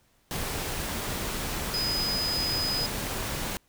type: tone in noise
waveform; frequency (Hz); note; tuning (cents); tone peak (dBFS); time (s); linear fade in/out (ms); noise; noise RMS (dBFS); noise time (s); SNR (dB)
sine; 5000; D#8; +8; -27; 1.74-2.86; 0; pink; -32; 0.31-3.57; +2
effects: pink hiss -66 dBFS RMS until 3.68 s